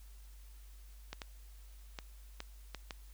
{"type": "clicks", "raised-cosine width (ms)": 0.2, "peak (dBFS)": -24, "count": 6, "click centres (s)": [1.13, 1.218, 1.988, 2.404, 2.747, 2.908], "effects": ["added 50 Hz sine -51 dBFS peak until 3.13 s", "white hiss -65 dBFS RMS until 3.13 s"]}